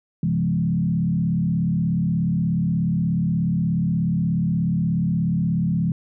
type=tone with frequency modulation; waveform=sine; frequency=169.3 Hz; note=E3; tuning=46 cents sharp; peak=-18 dBFS; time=0.23-5.92 s; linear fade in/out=2 ms; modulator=36.7 Hz; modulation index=1.1; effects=none